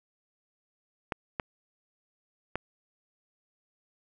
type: clicks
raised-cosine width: 0.5 ms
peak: -15 dBFS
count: 3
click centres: 1.122 / 1.398 / 2.556 s
effects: none